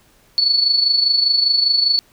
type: tone with amplitude modulation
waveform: sine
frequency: 4435 Hz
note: C#8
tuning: in tune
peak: -10 dBFS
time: 0.38-1.99 s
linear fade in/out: 0 ms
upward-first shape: sine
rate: 25 Hz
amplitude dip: 60%
effects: pink hiss -54 dBFS RMS until 2.12 s